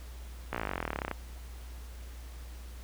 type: slowing click train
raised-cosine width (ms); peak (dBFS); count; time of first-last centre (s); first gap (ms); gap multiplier
0.5; -17; 26; 0.53-1.113; 16; 1.03
effects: added 60 Hz sine -42 dBFS peak until 2.83 s + pink hiss -54 dBFS RMS until 2.83 s